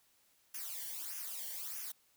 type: noise with flanger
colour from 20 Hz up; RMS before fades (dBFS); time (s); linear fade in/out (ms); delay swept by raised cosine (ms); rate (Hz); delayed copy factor
blue; -43; 0.54-1.92; 5; 0.24 to 0.8; 1.6; -0.8
effects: white hiss -71 dBFS RMS until 2.16 s